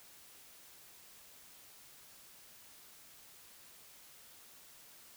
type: silence
effects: white hiss -58 dBFS RMS until 5.16 s